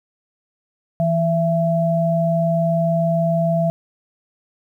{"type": "tone pair together", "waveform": "sine", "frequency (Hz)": [164.81, 668.4], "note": ["E3", "E5"], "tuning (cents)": [0, 24], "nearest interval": "2 octaves", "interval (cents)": 2424, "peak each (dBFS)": -18, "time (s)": [1, 3.7], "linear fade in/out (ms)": 0, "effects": ["9-bit"]}